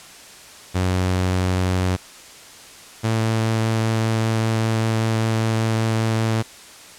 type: tone pair in turn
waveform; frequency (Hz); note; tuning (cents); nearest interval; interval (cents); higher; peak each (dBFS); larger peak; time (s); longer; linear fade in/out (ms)
sawtooth; 92.1 / 111.86; F#2 / A2; -7 / +29; minor third; 336; second; -14; neither; 0.74-1.97 / 3.03-6.43; second; 20
effects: white hiss -42 dBFS RMS until 6.98 s + low-pass 9000 Hz 12 dB/octave